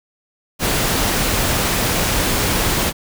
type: noise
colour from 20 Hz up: pink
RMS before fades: -18 dBFS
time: 0.59-2.93 s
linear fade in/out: 50 ms
effects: none